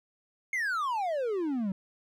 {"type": "exponential sweep", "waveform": "triangle", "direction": "down", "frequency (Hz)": [2179, 183.6], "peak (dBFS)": -26, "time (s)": [0.53, 1.72], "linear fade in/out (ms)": 2, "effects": []}